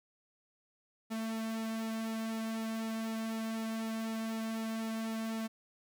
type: tone with flanger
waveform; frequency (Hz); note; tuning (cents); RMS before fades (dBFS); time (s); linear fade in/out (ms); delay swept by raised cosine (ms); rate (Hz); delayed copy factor
sawtooth; 223.2; A3; +25; -37; 1.1-5.48; 20; 1.9 to 2.42; 4; -0.8
effects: none